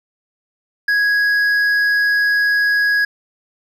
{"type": "tone with hard clipping", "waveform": "triangle", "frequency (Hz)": 1661.2, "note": "G#6", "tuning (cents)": 0, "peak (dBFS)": -14, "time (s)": [0.88, 3.05], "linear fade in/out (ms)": 5, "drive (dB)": 8, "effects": []}